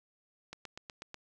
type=click train; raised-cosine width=0.2 ms; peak=-26 dBFS; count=6; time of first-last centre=0.53-1.143 s; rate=8.15 Hz; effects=none